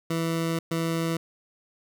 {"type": "tone bursts at uneven times", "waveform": "20% pulse", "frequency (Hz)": 164.81, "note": "E3", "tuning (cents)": 0, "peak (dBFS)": -20, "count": 2, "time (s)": [[0.1, 0.59], [0.71, 1.17]], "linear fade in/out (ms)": 5, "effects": []}